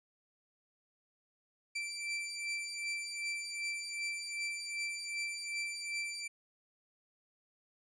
sawtooth beating tone pair, 2339 / 2341.6 Hz, D7 / D7, -8 / -6 cents, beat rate 2.6 Hz, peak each -39 / -35 dBFS, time 1.75-6.28 s, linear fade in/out 10 ms, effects resampled to 22050 Hz

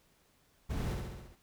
brown noise with echo, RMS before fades -36 dBFS, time 0.69-0.95 s, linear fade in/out 20 ms, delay 68 ms, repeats 6, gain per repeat -3 dB, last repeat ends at 1.358 s, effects pink hiss -69 dBFS RMS until 1.42 s

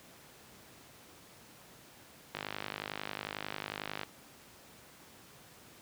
click train, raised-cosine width 0.3 ms, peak -20 dBFS, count 87, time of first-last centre 2.35-4.033 s, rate 51.1 Hz, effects pink hiss -56 dBFS RMS until 5.81 s + high-pass 100 Hz 12 dB/octave

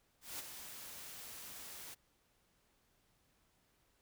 white noise with ADSR envelope, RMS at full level -43 dBFS, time 0.21-1.95 s, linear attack 180 ms, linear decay 23 ms, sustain -7 dB, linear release 20 ms, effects pink hiss -75 dBFS RMS until 4.01 s

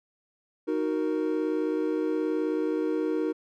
triangle chord, D# minor, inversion none, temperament equal, 311.1 / 370 / 466.2 Hz, D#4 / F#4 / A#4, 0 / 0 / 0 cents, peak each -26 / -29 / -28 dBFS, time 0.67-3.33 s, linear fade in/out 20 ms, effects none

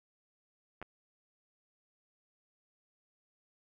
clicks, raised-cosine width 0.5 ms, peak -29 dBFS, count 2, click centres 0.816 / 0.826 s, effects none

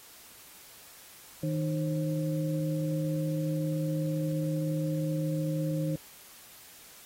sine tone cluster, 157 / 305.3 / 534 Hz, D#3 / D#4 / C5, +16 / -33 / +35 cents, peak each -29 / -34 / -36 dBFS, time 1.43-5.96 s, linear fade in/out 5 ms, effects white hiss -52 dBFS RMS until 7.05 s + AAC 48 kbps

